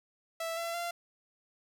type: tone with pitch steps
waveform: sawtooth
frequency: 659.3 / 673.9 / 688.9 Hz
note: E5 / E5 / F5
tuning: 0 / +38 / -24 cents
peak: -30 dBFS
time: 0.4-0.91 s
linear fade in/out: 5 ms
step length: 170 ms
effects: none